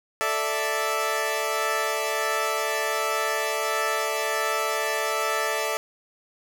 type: chord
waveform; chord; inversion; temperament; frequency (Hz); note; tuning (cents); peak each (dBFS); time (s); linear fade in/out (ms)
15% pulse; A suspended fourth; none; equal; 440 / 587.3 / 659.3; A4 / D5 / E5; 0 / 0 / 0; -22; 0.21-5.77; 0
effects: none